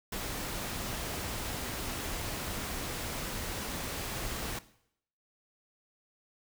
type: noise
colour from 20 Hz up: pink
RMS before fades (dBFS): -37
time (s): 0.12-4.59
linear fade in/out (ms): 5
effects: noise-tail reverb RT60 0.7 s tail -17 dB re dry